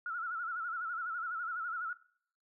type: tone with vibrato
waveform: sine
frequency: 1379 Hz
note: F6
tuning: 22 cents flat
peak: -35 dBFS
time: 0.06-1.93 s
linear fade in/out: 2 ms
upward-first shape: sine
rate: 12 Hz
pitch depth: 100 cents each way
effects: noise-tail reverb RT60 0.6 s tail -20 dB re dry